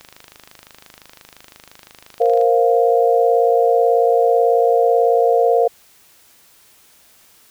click train, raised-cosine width 0.2 ms, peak -22 dBFS, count 63, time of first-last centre 0.01-2.413 s, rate 25.8 Hz
sine chord, Bb suspended second, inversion none, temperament just, 466.2 / 524.4 / 699.2 Hz, Bb4 / C5 / F5, 0 / +4 / +2 cents, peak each -14 / -18 / -16 dBFS, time 2.2-5.68 s, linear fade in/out 10 ms
effects white hiss -51 dBFS RMS until 7.5 s

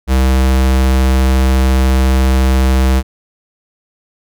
square tone, 65.3 Hz, C2, 3 cents flat, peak -9 dBFS, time 0.07-3.03 s, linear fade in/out 50 ms, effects none

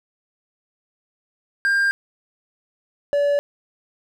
triangle tone pair in turn, 1599 / 574.1 Hz, G6 / D5, +34 / -39 cents, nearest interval octave + tritone, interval 1773 cents, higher first, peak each -14 dBFS, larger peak neither, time 1.65-1.91 / 3.13-3.39 s, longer neither, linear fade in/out 0 ms, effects none

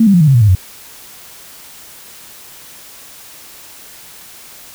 sine tone with pitch steps, 225.3 / 198.41 / 174.74 / 153.88 / 135.52 / 119.35 / 105.11 / 92.56 Hz, A3 / G3 / F3 / D#3 / C#3 / A#2 / G#2 / F#2, +41 / +21 / +1 / -19 / -39 / +41 / +21 / +1 cents, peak -5 dBFS, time 0-0.552 s, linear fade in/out 5 ms, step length 69 ms, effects white hiss -37 dBFS RMS until 4.74 s

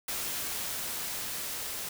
white noise with level ramp, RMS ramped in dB -34 to -37 dBFS, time 0.08-1.89 s, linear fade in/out 5 ms, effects none

